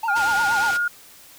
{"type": "tone with vibrato", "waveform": "triangle", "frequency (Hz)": 853, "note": "G#5", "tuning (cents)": 46, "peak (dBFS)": -20, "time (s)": [0.03, 0.71], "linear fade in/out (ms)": 5, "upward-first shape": "triangle", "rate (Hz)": 8.5, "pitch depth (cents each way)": 170}
{"type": "tone with pitch glide", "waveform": "sine", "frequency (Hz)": [1415, 1426.5], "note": ["F6", "F6"], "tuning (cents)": [22, 36], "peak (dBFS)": -19, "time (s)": [0.08, 0.88], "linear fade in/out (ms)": 5, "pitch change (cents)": 14, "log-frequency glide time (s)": [0.27, 0.35]}
{"type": "low-pass noise", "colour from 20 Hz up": "white", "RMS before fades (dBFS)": -32, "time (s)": [0.15, 0.78], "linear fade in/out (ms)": 20, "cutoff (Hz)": 6000, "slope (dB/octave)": 12}
{"effects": ["white hiss -47 dBFS RMS until 1.38 s"]}